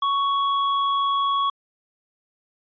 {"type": "tone with hard clipping", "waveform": "sine", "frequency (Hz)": 1114, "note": "C#6", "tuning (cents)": 8, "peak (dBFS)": -21, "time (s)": [0.02, 1.5], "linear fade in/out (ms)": 5, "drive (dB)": 12, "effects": ["resampled to 11025 Hz"]}